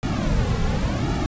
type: noise with flanger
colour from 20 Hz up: brown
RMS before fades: -22 dBFS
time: 0.03-1.26 s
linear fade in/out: 0 ms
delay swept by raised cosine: 1.9 to 3.3 ms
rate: 0.91 Hz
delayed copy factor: -0.9
effects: resampled to 16000 Hz